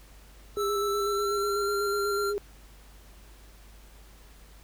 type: tone with pitch glide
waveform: square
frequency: 1318.5 to 1377.7 Hz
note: E6 to F6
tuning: 0 to -24 cents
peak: -30 dBFS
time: 0.56-2.34 s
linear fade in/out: 50 ms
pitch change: +76 cents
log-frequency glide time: 0.85-1.71 s
type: tone with vibrato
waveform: sine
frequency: 405.8 Hz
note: G#4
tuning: 40 cents flat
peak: -27 dBFS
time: 0.57-2.38 s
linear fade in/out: 0 ms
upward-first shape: square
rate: 8.1 Hz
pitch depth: 25 cents each way
effects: added 50 Hz sine -50 dBFS peak until 4.63 s + pink hiss -56 dBFS RMS until 4.63 s